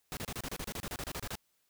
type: noise bursts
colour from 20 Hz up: pink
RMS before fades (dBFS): -39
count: 16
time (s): 0.12-1.354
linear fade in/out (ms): 0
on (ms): 49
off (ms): 30
effects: white hiss -75 dBFS RMS until 1.69 s